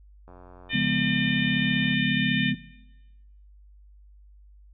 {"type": "click train", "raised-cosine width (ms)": 1, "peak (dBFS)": -34, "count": 150, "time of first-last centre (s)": [0.28, 1.936], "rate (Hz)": 90}
{"type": "harmonic tone", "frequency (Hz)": 603, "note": "D5", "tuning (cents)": 46, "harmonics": [3, 4, 5, 6], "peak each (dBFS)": [-29, -30, -31, -32], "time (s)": [0.69, 2.54], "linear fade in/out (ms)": 50}
{"type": "chord", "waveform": "sine", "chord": "C# dominant seventh", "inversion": "none", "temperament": "just", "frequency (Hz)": [138.59, 173.24, 207.9, 249.5], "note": ["C#3", "E#3", "G#3", "B3"], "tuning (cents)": [0, -14, 2, 18], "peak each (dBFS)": [-30, -30, -28, -28], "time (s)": [0.73, 2.55], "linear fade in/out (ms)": 10}
{"effects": ["noise-tail reverb RT60 1.0 s tail -17 dB re dry", "added 50 Hz sine -49 dBFS peak until 4.73 s"]}